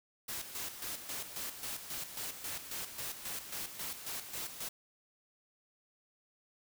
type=noise with tremolo; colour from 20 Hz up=white; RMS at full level=-40 dBFS; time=0.28-4.69 s; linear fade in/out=10 ms; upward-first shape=square; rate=3.7 Hz; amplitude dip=60%; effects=none